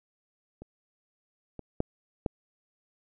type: clicks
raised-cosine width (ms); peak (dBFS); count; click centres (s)
2; -30 / -26 / -13 / -14; 4; 0.62 / 1.593 / 1.804 / 2.262
effects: none